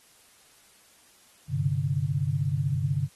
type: chord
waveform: sine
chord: G suspended fourth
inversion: none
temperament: equal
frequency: 98 / 130.81 / 146.83 Hz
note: G2 / C3 / D3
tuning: 0 / 0 / 0 cents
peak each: -31 / -28 / -27 dBFS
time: 1.48-3.09 s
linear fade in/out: 50 ms
effects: white hiss -58 dBFS RMS until 3.15 s + AAC 32 kbps